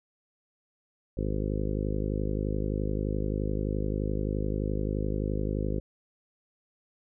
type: harmonic tone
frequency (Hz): 51.6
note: G#1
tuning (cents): -10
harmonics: 1 / 2 / 3 / 4 / 5 / 6 / 7 / 8 / 9 / 10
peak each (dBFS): -31 / -34 / -36 / -37 / -38 / -39 / -39 / -40 / -41 / -41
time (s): 1.17-5.8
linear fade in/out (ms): 5
effects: none